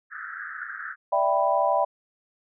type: band-pass noise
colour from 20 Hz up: pink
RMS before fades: -36 dBFS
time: 0.1-0.96 s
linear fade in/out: 50 ms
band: 1300 to 1800 Hz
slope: 96 dB/octave
type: chord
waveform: sine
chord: E minor seventh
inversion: third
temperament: equal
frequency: 587.3 / 659.3 / 784 / 987.8 Hz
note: D5 / E5 / G5 / B5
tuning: 0 / 0 / 0 / 0 cents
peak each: -25 dBFS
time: 1.12-1.85 s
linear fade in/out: 10 ms
effects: none